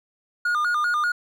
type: tone with vibrato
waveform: triangle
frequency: 1318.5 Hz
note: E6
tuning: in tune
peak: -18 dBFS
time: 0.45-1.12 s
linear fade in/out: 5 ms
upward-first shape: square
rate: 5.1 Hz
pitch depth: 150 cents each way
effects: none